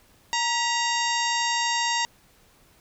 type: harmonic tone with a mistuned harmonic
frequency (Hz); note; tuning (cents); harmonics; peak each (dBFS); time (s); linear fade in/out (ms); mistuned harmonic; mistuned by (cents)
932.3; A#5; 0; 1 / 2 / 3 / 4 / 5 / 6 / 7 / 8; -26 / -29 / -31 / -32 / -33 / -34 / -34 / -35; 0.33-2.05; 0; 2; +67
effects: pink hiss -58 dBFS RMS until 2.8 s